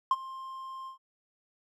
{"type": "tone with ADSR envelope", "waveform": "triangle", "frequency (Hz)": 1056, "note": "C6", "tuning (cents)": 16, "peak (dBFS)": -16, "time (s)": [0.11, 0.98], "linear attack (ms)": 3, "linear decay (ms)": 38, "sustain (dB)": -21, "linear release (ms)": 110, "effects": ["tanh soft clip ceiling -16 dBFS"]}